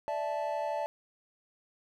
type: chord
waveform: triangle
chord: D suspended second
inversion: none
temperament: equal with one note detuned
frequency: 587.3 / 659.3 / 872.4 Hz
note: D5 / E5 / A5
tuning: 0 / 0 / -15 cents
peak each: -33 / -34 / -33 dBFS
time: 0.08-0.86 s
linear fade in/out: 0 ms
effects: none